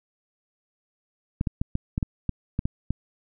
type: clicks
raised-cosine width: 5 ms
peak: -12 dBFS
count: 10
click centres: 1.411 / 1.472 / 1.615 / 1.754 / 1.979 / 2.028 / 2.293 / 2.591 / 2.655 / 2.906 s
effects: none